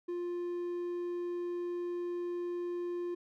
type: tone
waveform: triangle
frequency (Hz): 350.6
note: F4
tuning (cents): +7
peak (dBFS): -32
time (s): 0.08-3.15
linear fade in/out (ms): 10
effects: none